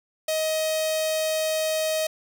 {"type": "tone with notch filter", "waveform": "sawtooth", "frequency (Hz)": 630, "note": "D#5", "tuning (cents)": 21, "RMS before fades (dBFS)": -25, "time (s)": [0.28, 2.07], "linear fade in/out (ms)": 5, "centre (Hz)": 1400, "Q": 0.84, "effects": []}